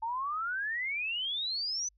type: exponential sweep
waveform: sine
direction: up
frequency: 880 to 6120 Hz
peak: -31 dBFS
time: 0.02-1.89 s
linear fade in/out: 10 ms
effects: added 50 Hz sine -65 dBFS peak until 1.97 s